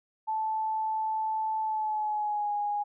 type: tone with pitch glide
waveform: sine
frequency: 875 to 825.9 Hz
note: A5 to G#5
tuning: -10 to -10 cents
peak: -27 dBFS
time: 0.27-2.84 s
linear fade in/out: 20 ms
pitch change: -100 cents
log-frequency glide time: 1.61-2.53 s
effects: none